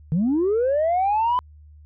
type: linear sweep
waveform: sine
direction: up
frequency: 146.83 to 1013 Hz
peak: -16 dBFS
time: 0.12-1.39 s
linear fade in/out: 0 ms
effects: tanh soft clip ceiling -15 dBFS + added 75 Hz sine -44 dBFS peak until 1.85 s